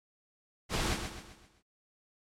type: noise with echo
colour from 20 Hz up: pink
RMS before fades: -31 dBFS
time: 0.69-0.98 s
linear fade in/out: 50 ms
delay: 130 ms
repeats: 5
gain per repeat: -7 dB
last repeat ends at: 1.63 s
effects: low-pass 8000 Hz 12 dB/octave + MP3 96 kbps